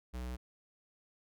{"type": "tone", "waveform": "square", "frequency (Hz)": 61.9, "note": "B1", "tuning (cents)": 5, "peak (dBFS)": -39, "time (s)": [0.13, 0.37], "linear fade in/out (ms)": 20, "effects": []}